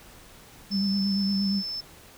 sine tone with vibrato, 197.3 Hz, G3, 11 cents sharp, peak -23 dBFS, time 0.7-1.63 s, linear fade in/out 50 ms, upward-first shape sine, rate 8.6 Hz, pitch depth 33 cents each way
sine tone, 5274 Hz, E8, in tune, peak -30 dBFS, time 0.71-1.81 s, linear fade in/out 10 ms
effects pink hiss -50 dBFS RMS until 2.17 s

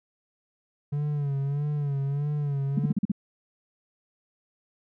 triangle tone with vibrato, 143 Hz, D3, 46 cents flat, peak -23 dBFS, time 0.92-2.93 s, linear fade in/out 10 ms, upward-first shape sine, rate 1.6 Hz, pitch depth 67 cents each way
sine tone bursts, 202.7 Hz, G#3, 42 cents flat, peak -20 dBFS, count 6, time 2.77-3.118 s, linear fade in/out 5 ms, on 23 ms, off 42 ms
effects none

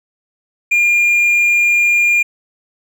triangle tone, 2409 Hz, D7, 43 cents sharp, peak -8 dBFS, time 0.71-2.23 s, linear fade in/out 10 ms, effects none

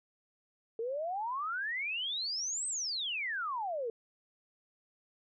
sine exponential two-way sweep, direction up then down, 440 to 8372 to 440 Hz, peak -33 dBFS, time 0.79-3.9 s, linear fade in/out 2 ms, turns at 2.67 s, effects none

